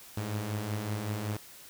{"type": "beating tone pair", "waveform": "sawtooth", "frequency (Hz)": [101.4, 106.7], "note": ["G#2", "G#2"], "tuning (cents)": [-41, 47], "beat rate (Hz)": 5.3, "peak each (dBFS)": [-35, -29], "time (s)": [0.17, 1.37], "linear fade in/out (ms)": 5, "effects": ["white hiss -51 dBFS RMS until 1.69 s"]}